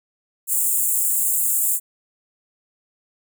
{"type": "high-pass noise", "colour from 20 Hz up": "pink", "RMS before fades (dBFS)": -20, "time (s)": [0.47, 1.8], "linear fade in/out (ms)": 50, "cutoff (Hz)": 7200, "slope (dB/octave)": 96, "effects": []}